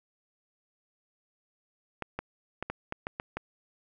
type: clicks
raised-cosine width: 0.5 ms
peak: -18 dBFS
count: 8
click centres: 2.023 / 2.19 / 2.626 / 2.7 / 2.924 / 3.069 / 3.199 / 3.37 s
effects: none